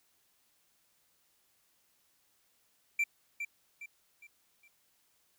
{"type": "tone with echo", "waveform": "triangle", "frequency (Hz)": 2349, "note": "D7", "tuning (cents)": 0, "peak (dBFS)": -25, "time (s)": [2.99, 3.04], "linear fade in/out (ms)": 5, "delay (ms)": 410, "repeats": 4, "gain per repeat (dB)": -8, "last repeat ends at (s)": 4.68, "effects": ["white hiss -72 dBFS RMS until 5.38 s"]}